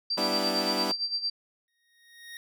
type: tone with tremolo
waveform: sine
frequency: 4699 Hz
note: D8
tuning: in tune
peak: -25 dBFS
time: 0.1-1.3 s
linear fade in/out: 5 ms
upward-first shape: sine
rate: 8.8 Hz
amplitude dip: 75%
type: chord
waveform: 15% pulse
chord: E minor seventh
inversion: first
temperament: equal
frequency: 196 / 246.9 / 293.7 / 329.6 Hz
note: G3 / B3 / D4 / E4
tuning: 0 / 0 / 0 / 0 cents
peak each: -27 dBFS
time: 0.17-0.92 s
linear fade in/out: 10 ms
type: tone with exponential growth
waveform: 25% pulse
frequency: 1867 Hz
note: A#6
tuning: 2 cents sharp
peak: -35 dBFS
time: 1.68-2.37 s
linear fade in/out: 1 ms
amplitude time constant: 150 ms
effects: none